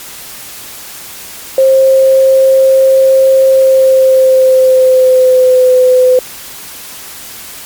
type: tone with pitch glide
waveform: sine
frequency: 531 to 507.6 Hz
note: C5 to B4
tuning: +25 to +47 cents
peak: -3 dBFS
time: 1.58-6.19 s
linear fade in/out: 2 ms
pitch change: -78 cents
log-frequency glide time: 3.48-5.7 s
effects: white hiss -28 dBFS RMS until 7.65 s + MP3 96 kbps